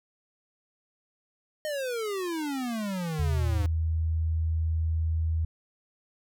square exponential sweep, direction down, 622 to 98 Hz, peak -30 dBFS, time 1.65-3.66 s, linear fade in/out 0 ms
sine tone, 80.6 Hz, E2, 38 cents flat, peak -24 dBFS, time 3.19-5.45 s, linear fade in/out 5 ms
effects none

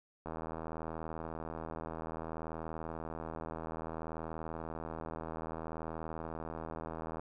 click train, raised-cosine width 1 ms, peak -27 dBFS, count 560, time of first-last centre 0.26-7.195 s, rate 80.6 Hz, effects none

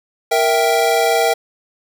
square chord, E diminished, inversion second, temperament equal, 466.2 / 659.3 / 784 Hz, Bb4 / E5 / G5, 0 / 0 / 0 cents, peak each -18 dBFS, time 0.31-1.34 s, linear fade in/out 10 ms, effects none

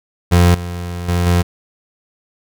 30% pulse tone with level steps, 87.7 Hz, F2, 8 cents sharp, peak -5 / -20 / -11 / -8 dBFS, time 0.31-1.43 s, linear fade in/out 20 ms, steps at 0.54 / 1.08 / 1.26 s, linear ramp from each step 10 ms, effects none

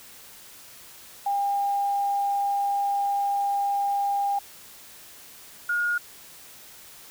sine tone pair in turn, 803 / 1430.8 Hz, G5 / F6, +41 / +41 cents, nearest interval minor seventh, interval 1000 cents, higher second, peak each -22 dBFS, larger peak neither, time 1.26-4.39 / 5.69-5.98 s, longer first, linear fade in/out 5 ms, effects white hiss -47 dBFS RMS until 7.1 s

